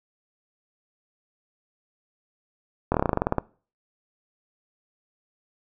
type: slowing click train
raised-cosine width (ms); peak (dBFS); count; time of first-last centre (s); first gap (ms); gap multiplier
1; -7; 13; 2.92-3.383; 23; 1.09
effects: noise-tail reverb RT60 0.4 s tail -22 dB re dry